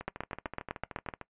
two click trains, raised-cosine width 0.5 ms, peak -24 / -18 dBFS, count 17 / 9, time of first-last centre 0.01-1.213 / 0.08-1.088 s, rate 13.3 / 7.94 Hz, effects noise-tail reverb RT60 0.1 s tail -20 dB re dry + resampled to 8000 Hz

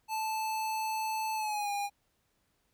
square tone with pitch glide, 875 to 811.7 Hz, A5 to G#5, -10 to -40 cents, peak -32 dBFS, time 0.08-1.9 s, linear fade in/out 50 ms, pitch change -130 cents, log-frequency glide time 1.35-1.71 s, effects pink hiss -75 dBFS RMS until 2.73 s

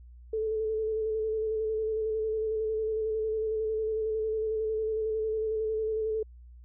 sine tone with vibrato, 437.3 Hz, A4, 11 cents flat, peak -27 dBFS, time 0.33-6.23 s, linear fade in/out 5 ms, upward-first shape square, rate 11 Hz, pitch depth 19 cents each way, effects added 60 Hz sine -47 dBFS peak until 6.64 s

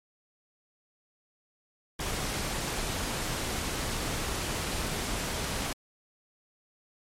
pink noise, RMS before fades -32 dBFS, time 1.99-5.73 s, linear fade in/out 5 ms, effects low-pass 11000 Hz 12 dB/octave + MP3 64 kbps

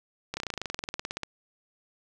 slowing click train, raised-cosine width 0.2 ms, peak -15 dBFS, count 21, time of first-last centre 0.34-1.233 s, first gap 30 ms, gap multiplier 1.04, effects none

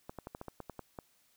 clicks, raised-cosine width 1 ms, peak -28 dBFS, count 10, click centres 0.095 / 0.187 / 0.271 / 0.349 / 0.414 / 0.483 / 0.603 / 0.697 / 0.793 / 0.988 s, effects white hiss -70 dBFS RMS until 1.36 s

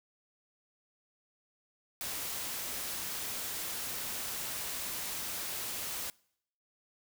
white noise, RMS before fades -38 dBFS, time 2.01-6.1 s, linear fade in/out 0 ms, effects noise-tail reverb RT60 0.7 s tail -25 dB re dry

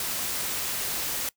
white noise, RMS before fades -30 dBFS, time 0-1.29 s, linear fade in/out 2 ms, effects noise-tail reverb RT60 0.1 s tail -22 dB re dry

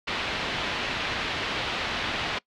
white low-pass noise, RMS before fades -30 dBFS, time 0.07-2.39 s, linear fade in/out 10 ms, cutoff 3600 Hz, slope 24 dB/octave, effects noise-tail reverb RT60 0.1 s tail -23 dB re dry

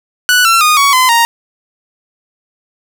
sawtooth tone with pitch steps, 1480 / 1349.3 / 1230.2 / 1121.6 / 1022.6 / 932.3 Hz, F#6 / E6 / D#6 / C#6 / C6 / A#5, 0 / +40 / -20 / +20 / -40 / 0 cents, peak -3 dBFS, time 0.29-1.25 s, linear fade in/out 0 ms, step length 160 ms, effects none

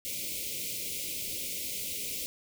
white band-stop noise, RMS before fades -36 dBFS, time 0.05-2.26 s, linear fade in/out 0 ms, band 590 to 2100 Hz, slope 96 dB/octave, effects none

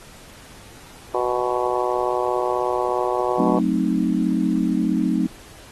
harmonic tone, 123.47 Hz, B2, in tune, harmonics 3 / 4 / 5 / 6 / 7 / 8 / 9, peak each -25 / -26 / -27 / -28 / -28 / -29 / -30 dBFS, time 1.14-3.59 s, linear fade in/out 5 ms
sine chord, F# diminished seventh, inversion none, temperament equal, 185 / 220 / 261.6 / 311.1 Hz, F#3 / A3 / C4 / Eb4, 0 / 0 / 0 / 0 cents, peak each -23 dBFS, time 3.38-5.27 s, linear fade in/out 10 ms
effects pink hiss -45 dBFS RMS until 5.71 s + AAC 32 kbps

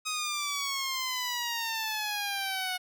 10% pulse exponential sweep, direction down, 1262 to 730 Hz, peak -22 dBFS, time 0.05-2.78 s, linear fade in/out 20 ms, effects none

